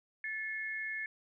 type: tone pair together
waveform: sine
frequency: 1744 / 2163 Hz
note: A6 / C#7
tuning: -16 / -43 cents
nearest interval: major third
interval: 373 cents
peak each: -38 / -39 dBFS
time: 0.24-1.06 s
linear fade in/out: 2 ms
effects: none